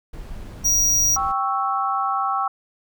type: noise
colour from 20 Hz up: brown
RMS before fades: -34 dBFS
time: 0.13-1.32 s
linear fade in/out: 5 ms
type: tone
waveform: square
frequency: 5750 Hz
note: F8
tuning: 50 cents sharp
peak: -16 dBFS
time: 0.64-1.17 s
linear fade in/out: 20 ms
type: chord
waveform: sine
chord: C# diminished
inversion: second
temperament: equal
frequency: 784 / 1108.7 / 1318.5 Hz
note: G5 / C#6 / E6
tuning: 0 / 0 / 0 cents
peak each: -24 dBFS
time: 1.16-2.48 s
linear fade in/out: 5 ms
effects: none